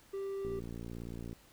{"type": "tone", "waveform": "triangle", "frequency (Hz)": 392, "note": "G4", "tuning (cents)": 0, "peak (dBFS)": -34, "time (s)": [0.13, 0.6], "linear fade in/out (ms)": 10}
{"type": "click train", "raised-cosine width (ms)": 3, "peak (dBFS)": -31, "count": 52, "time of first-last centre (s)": [0.45, 1.329], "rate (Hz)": 58}
{"effects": ["pink hiss -62 dBFS RMS until 1.52 s"]}